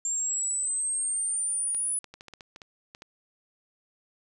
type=exponential sweep; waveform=sine; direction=up; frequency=7340 to 9956 Hz; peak=-26 dBFS; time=0.05-1.99 s; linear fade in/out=2 ms
type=clicks; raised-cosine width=0.2 ms; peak=-27 dBFS; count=11; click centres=1.747 / 2.043 / 2.14 / 2.209 / 2.283 / 2.337 / 2.408 / 2.561 / 2.618 / 2.949 / 3.021 s
effects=none